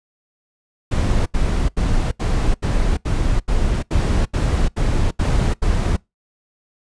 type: noise bursts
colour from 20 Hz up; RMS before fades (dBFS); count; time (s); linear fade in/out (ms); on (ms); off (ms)
brown; -17; 12; 0.91-5.968; 10; 350; 78
effects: noise-tail reverb RT60 0.2 s tail -24 dB re dry + resampled to 22050 Hz